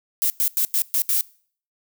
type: noise bursts at uneven times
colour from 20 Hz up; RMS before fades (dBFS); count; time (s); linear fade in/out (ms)
violet; -20; 6; 0.22-0.3 / 0.4-0.48 / 0.57-0.65 / 0.74-0.82 / 0.94-1.02 / 1.09-1.21; 0
effects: noise-tail reverb RT60 0.5 s tail -23 dB re dry